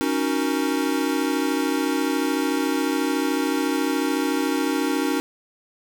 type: chord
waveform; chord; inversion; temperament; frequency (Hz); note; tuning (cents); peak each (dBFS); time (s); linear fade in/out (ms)
square; D# minor seventh; third; equal; 277.2 / 311.1 / 370 / 466.2; C#4 / D#4 / F#4 / A#4; 0 / 0 / 0 / 0; -25 / -26 / -29 / -31; 0.01-5.2; 0
effects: none